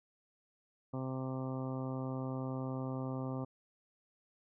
harmonic tone, 130.81 Hz, C3, in tune, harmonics 1 / 2 / 3 / 4 / 5 / 6 / 7 / 8 / 9, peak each -39 / -40 / -48 / -46 / -50 / -52 / -53 / -54 / -52 dBFS, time 0.93-3.45 s, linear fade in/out 10 ms, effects none

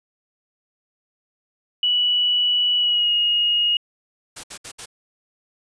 sine tone with pitch glide, 2946 to 2872 Hz, F#7 to F7, -8 to +48 cents, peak -16 dBFS, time 1.83-3.77 s, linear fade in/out 2 ms, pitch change -44 cents, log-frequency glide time 2.77-3.12 s
white noise bursts, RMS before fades -34 dBFS, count 4, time 4.36-4.859 s, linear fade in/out 10 ms, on 76 ms, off 65 ms
effects resampled to 22050 Hz

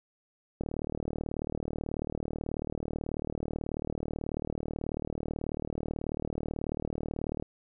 click train, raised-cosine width 2 ms, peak -20 dBFS, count 262, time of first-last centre 0.61-7.425 s, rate 38.3 Hz, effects none

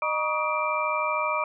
sine tone cluster, 613 / 955 / 1133 / 1246 / 2359 Hz, D#5 / A#5 / C#6 / D#6 / D7, -26 / +42 / +37 / +2 / +7 cents, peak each -30 dBFS, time 0.02-1.44 s, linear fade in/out 2 ms, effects none

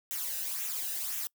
blue noise with flanger, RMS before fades -35 dBFS, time 0.11-1.27 s, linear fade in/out 0 ms, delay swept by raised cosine 0.21 to 0.92 ms, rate 1.9 Hz, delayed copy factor -0.6, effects noise-tail reverb RT60 0.1 s tail -25 dB re dry

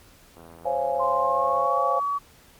click train, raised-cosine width 1 ms, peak -32 dBFS, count 108, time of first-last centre 0.37-1.656 s, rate 83.2 Hz
sine chord, Db major seventh, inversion third, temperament just, 519.7 / 554.4 / 693 / 831.5 Hz, C5 / Db5 / F5 / Ab5, -12 / 0 / -14 / +2 cents, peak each -28 dBFS, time 0.65-2 s, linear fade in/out 10 ms
sine tone with pitch glide, 1046.5 to 1134.6 Hz, C6 to C#6, 0 to +40 cents, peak -23 dBFS, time 0.99-2.19 s, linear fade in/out 20 ms, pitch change +140 cents, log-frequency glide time 1.14-1.8 s
effects pink hiss -54 dBFS RMS until 2.59 s + Opus 48 kbps

